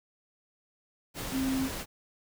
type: tone in noise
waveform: sine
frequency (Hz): 264.7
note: C4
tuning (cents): +20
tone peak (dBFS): -27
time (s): 1.31-1.7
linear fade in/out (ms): 50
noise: pink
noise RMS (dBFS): -37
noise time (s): 1.14-1.86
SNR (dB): +7
effects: none

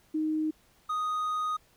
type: tone pair in turn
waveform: sine / triangle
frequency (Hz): 311.1 / 1244.4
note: D#4 / D#6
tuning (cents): 0 / 0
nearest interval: 2 octaves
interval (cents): 2400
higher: second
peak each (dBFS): -26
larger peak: neither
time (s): 0.14-0.51 / 0.89-1.57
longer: second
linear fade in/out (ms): 10
effects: pink hiss -64 dBFS RMS until 1.76 s

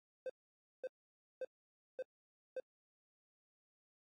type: tone bursts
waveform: triangle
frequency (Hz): 516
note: C5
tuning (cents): -24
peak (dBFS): -37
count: 5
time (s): 0.26-2.6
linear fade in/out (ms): 2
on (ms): 36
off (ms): 540
effects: AAC 32 kbps

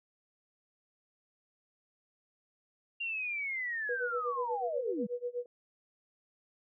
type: linear sweep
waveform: sine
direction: down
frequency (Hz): 2794 to 185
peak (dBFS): -33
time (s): 3-5.07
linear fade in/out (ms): 10
type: tone with tremolo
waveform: sine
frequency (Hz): 487.2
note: B4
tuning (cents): -24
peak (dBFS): -31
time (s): 3.89-5.46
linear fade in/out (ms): 2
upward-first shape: sine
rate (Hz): 8.2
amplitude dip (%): 95
effects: none

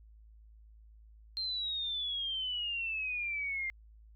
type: exponential sweep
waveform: sine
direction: down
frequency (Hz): 4186 to 2093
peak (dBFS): -33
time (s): 1.37-3.7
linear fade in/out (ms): 0
effects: added 54 Hz sine -54 dBFS peak until 4.15 s

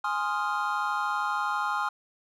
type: chord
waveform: triangle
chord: F minor seventh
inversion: first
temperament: equal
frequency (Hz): 830.6 / 1046.5 / 1244.5 / 1396.9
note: Ab5 / C6 / Eb6 / F6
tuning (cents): 0 / 0 / 0 / 0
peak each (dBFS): -30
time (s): 0.04-1.89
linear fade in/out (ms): 5
effects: none

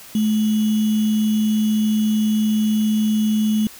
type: tone with sample-and-hold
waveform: sine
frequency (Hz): 215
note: A3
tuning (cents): -40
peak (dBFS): -15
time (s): 0.15-3.67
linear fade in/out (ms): 2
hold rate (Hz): 3150
effects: white hiss -41 dBFS RMS until 3.79 s

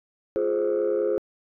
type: chord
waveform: sine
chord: F minor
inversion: none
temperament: just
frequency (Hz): 349.2 / 419.1 / 523.8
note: F4 / Ab4 / C5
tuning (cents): 0 / +16 / +2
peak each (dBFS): -26 / -23 / -24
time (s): 0.36-1.18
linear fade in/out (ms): 0
effects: tanh soft clip ceiling -17 dBFS

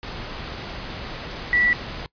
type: tone in noise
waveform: sine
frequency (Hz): 1954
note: B6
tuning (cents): -19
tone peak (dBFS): -16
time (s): 1.53-1.73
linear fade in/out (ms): 0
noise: pink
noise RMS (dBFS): -33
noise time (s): 0.03-2.06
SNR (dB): +14
effects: noise-tail reverb RT60 0.1 s tail -22 dB re dry + resampled to 11025 Hz

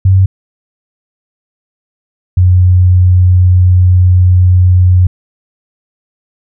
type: tone pair in turn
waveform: sine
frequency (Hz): 95 / 90.81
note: F#2 / F#2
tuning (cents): +46 / -32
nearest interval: minor second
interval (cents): 78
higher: first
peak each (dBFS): -3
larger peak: neither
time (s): 0.05-0.26 / 2.37-5.07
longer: second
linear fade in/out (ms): 5
effects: none

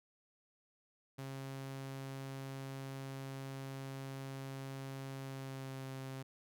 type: tone with pitch glide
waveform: sawtooth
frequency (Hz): 135.2 to 133.18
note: C#3 to C3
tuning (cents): -43 to +31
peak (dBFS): -39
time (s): 1.18-6.23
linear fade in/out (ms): 10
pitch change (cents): -26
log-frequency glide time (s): 5.17-5.84
effects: none

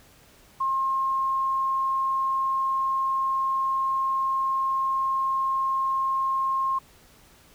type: tone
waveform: sine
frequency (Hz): 1068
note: C6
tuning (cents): +35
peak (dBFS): -22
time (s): 0.6-6.79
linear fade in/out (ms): 10
effects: pink hiss -55 dBFS RMS until 7.54 s

